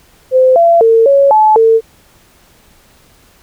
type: tone with pitch steps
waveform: sine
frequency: 516 / 678 / 453.1 / 556 / 862 / 450.2 Hz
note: C5 / E5 / A#4 / C#5 / A5 / A4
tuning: -24 / +49 / -49 / +5 / -36 / +40 cents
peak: -4 dBFS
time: 0.31-1.81 s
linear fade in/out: 50 ms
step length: 250 ms
effects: pink hiss -47 dBFS RMS until 3.42 s